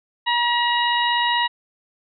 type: harmonic tone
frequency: 956 Hz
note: A#5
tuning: 43 cents sharp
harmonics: 1 / 2 / 3 / 4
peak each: -20 / -23 / -25 / -26 dBFS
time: 0.26-1.48 s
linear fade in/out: 20 ms
effects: none